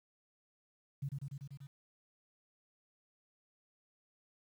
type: tone with echo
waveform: sine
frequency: 138.59 Hz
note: C#3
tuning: in tune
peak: -35 dBFS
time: 1.02-1.09 s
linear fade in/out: 10 ms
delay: 97 ms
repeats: 6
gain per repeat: -2 dB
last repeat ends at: 1.672 s
effects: 11-bit